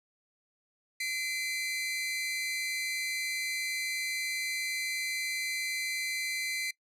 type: tone pair together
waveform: sawtooth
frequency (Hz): 2048 / 2345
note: C7 / D7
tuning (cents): -38 / -3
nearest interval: major second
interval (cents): 235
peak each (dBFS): -29 / -34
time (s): 1-6.71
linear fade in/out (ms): 5
effects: noise-tail reverb RT60 0.1 s tail -23 dB re dry + low-pass 12000 Hz 12 dB/octave